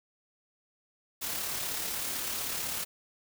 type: noise with amplitude modulation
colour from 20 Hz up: white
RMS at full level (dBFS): -33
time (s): 1.21-2.85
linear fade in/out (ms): 20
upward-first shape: sine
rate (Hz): 35.9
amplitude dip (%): 30
effects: none